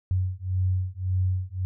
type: beating tone pair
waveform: sine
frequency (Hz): 91.8 / 93.6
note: F#2 / F#2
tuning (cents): -13 / +20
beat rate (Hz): 1.8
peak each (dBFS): -26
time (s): 0.11-1.65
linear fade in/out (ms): 0
effects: none